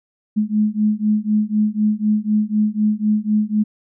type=beating tone pair; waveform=sine; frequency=210.4 / 214.4 Hz; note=G#3 / A3; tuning=+23 / -45 cents; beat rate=4 Hz; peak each=-18 dBFS; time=0.36-3.64 s; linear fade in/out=20 ms; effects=none